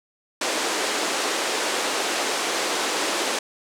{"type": "band-pass noise", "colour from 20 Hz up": "pink", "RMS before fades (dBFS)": -25, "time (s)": [0.41, 3.39], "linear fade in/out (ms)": 5, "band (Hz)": [320, 8900], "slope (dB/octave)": 24, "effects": []}